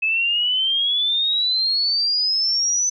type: exponential sweep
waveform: sine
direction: up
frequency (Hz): 2585 to 6070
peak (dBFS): -17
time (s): 0.02-2.9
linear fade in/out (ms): 10
effects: none